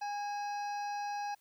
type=harmonic tone with a mistuned harmonic; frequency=820 Hz; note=G#5; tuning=22 cents flat; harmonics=1 / 2 / 3 / 5 / 6 / 7; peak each=-35 / -47 / -50 / -56 / -54 / -55 dBFS; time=0.01-1.35 s; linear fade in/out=10 ms; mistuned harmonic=3; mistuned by=+66 cents; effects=white hiss -71 dBFS RMS until 1.4 s